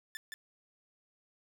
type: tone with echo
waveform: sawtooth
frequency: 1760 Hz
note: A6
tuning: in tune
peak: -36 dBFS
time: 0.15-0.17 s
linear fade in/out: 0 ms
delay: 170 ms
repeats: 1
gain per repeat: -2 dB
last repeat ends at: 0.34 s
effects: none